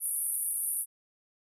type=band-pass noise; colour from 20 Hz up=white; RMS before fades=-32 dBFS; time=0-0.86 s; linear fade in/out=50 ms; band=9300 to 12000 Hz; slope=96 dB/octave; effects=none